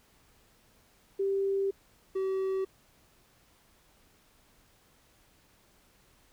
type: tone pair in turn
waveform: sine / triangle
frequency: 392 / 382.4 Hz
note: G4 / G4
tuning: 0 / -43 cents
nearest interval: unison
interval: 43 cents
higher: first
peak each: -26 dBFS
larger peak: neither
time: 1.19-1.71 / 2.15-2.65 s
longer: first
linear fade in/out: 10 ms
effects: pink hiss -64 dBFS RMS until 6.32 s